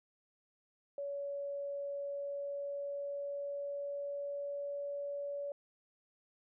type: tone with pitch glide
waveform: sine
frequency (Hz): 565 to 569.3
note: C#5 to C#5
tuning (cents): +33 to +46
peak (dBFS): -37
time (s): 0.98-5.52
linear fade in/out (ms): 2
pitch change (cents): +13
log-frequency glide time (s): 1.98-4.78
effects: none